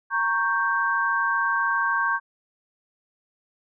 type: chord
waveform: sine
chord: G diminished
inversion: first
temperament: equal with one note detuned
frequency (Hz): 932.3 / 1104.9 / 1568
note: Bb5 / Db6 / G6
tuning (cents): 0 / -6 / 0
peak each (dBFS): -28 / -25 / -23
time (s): 0.1-2.2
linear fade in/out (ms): 50
effects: none